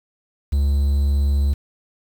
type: tone with quantisation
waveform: triangle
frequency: 70.5 Hz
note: C#2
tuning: 30 cents sharp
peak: -13 dBFS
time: 0.52-1.54 s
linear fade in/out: 10 ms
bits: 7
effects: none